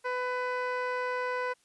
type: tone with low-pass filter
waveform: 15% pulse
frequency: 500 Hz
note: B4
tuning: 21 cents sharp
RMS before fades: -32 dBFS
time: 0.04-1.54 s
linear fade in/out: 20 ms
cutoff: 2400 Hz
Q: 0.65
effects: white hiss -68 dBFS RMS until 1.64 s + resampled to 24000 Hz